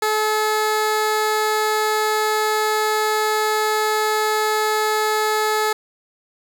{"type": "tone", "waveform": "15% pulse", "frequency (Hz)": 430, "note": "A4", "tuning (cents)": -40, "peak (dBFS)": -11, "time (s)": [0.02, 5.73], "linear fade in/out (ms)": 5, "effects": []}